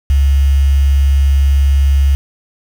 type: tone with quantisation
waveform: sine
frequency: 69.3 Hz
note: C#2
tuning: in tune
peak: -7 dBFS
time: 0.1-2.15 s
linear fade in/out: 0 ms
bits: 5
effects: none